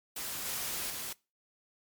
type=noise with level steps; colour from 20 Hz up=white; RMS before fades=-38 / -36 / -39 dBFS; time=0.16-1.13 s; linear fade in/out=5 ms; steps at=0.46 / 0.9 s; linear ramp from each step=2 ms; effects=noise-tail reverb RT60 0.3 s tail -24 dB re dry + MP3 96 kbps